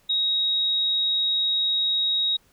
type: tone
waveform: sine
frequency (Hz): 3788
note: A#7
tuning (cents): +27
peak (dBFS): -20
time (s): 0.09-2.37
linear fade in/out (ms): 10
effects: pink hiss -61 dBFS RMS until 2.52 s